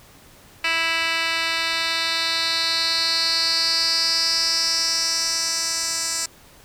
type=tone with band-pass filter sweep; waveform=10% pulse; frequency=329 Hz; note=E4; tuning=3 cents flat; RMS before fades=-22 dBFS; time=0.64-6.26 s; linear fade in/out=5 ms; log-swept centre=2900 to 6800 Hz; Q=4.6; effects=pink hiss -49 dBFS RMS until 6.64 s